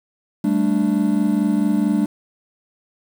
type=chord; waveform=triangle; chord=G suspended second; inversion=none; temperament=just; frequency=196 / 220.5 / 294 Hz; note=G3 / A3 / D4; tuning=0 / +4 / +2 cents; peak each=-18 dBFS; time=0.44-2.06 s; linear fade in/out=5 ms; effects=7-bit